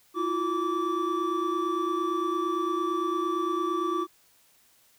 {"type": "tone cluster", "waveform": "triangle", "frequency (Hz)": [328.7, 357.5, 1159], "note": ["E4", "F4", "D6"], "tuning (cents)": [-5, 41, -23], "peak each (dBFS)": [-29, -28, -27], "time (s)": [0.14, 4.07], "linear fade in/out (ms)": 50, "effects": ["white hiss -62 dBFS RMS until 4.98 s"]}